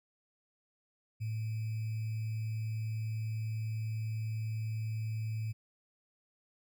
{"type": "tone with sample-and-hold", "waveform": "sine", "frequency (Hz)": 110, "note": "A2", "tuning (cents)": 0, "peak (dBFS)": -33, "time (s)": [1.2, 5.53], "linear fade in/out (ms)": 20, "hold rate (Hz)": 2450, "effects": []}